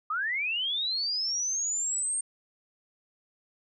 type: linear sweep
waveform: sine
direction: up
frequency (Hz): 1196 to 8710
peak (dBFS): -27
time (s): 0.1-2.21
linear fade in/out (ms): 5
effects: none